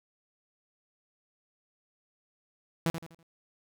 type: tone with echo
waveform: sawtooth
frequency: 165.3 Hz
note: E3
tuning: 5 cents sharp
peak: -21 dBFS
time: 2.86-2.9 s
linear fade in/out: 0 ms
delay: 82 ms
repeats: 4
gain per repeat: -9 dB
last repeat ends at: 3.228 s
effects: none